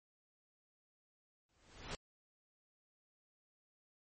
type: noise with exponential growth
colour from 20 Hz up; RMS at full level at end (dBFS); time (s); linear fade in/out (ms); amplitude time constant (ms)
pink; -41; 1.49-1.95; 0; 100
effects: low-pass 11000 Hz 12 dB/octave + MP3 32 kbps